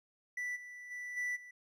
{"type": "tone with level steps", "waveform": "triangle", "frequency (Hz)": 1972, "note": "B6", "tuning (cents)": -3, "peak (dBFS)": [-34, -45, -39, -32, -48], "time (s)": [0.37, 1.51], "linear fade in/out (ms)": 5, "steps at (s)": [0.55, 0.9, 1.16, 1.35], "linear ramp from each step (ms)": 20, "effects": []}